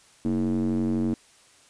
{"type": "tone with band-pass filter", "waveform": "square", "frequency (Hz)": 46, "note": "F#1", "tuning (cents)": -9, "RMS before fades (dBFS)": -25, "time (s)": [0.25, 1.14], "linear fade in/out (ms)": 0, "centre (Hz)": 270, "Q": 8, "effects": ["white hiss -56 dBFS RMS until 1.69 s", "resampled to 22050 Hz"]}